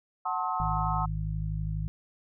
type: chord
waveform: sine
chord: F# diminished seventh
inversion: none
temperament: just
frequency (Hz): 740 / 888 / 1065.6 / 1278.7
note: F#5 / A5 / C6 / Eb6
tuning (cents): 0 / +16 / +31 / +47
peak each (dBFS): -33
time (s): 0.25-1.06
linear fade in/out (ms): 10
type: harmonic tone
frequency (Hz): 52.2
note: G#1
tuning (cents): +10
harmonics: 1 / 2 / 3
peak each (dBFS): -32 / -35 / -33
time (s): 0.6-1.88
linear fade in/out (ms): 0
effects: none